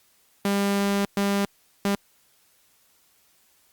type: tone bursts at uneven times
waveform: sawtooth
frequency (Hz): 200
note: G3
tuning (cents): +35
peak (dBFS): -17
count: 3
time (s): 0.45-1.05 / 1.17-1.45 / 1.85-1.95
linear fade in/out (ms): 2
effects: white hiss -62 dBFS RMS until 3.72 s + Opus 48 kbps